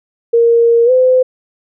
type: tone with pitch glide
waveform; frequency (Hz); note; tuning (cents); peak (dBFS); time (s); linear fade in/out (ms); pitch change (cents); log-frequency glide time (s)
sine; 466.2 to 511.3; A#4 to C5; 0 to -40; -6; 0.33-1.23; 10; +160; 0.85-0.91
effects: none